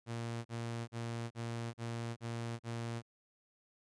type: tone bursts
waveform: sawtooth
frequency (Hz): 116.54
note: A#2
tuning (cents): 0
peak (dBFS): -34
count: 7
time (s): 0.06-3.024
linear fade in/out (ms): 50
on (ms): 390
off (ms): 39
effects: resampled to 22050 Hz